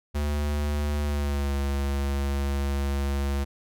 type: tone with pitch glide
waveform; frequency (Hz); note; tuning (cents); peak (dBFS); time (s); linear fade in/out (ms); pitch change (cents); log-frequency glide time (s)
square; 73.42 to 69.74; D2 to C#2; 0 to +11; -25; 0.14-3.45; 20; -89; 1.02-1.54
effects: none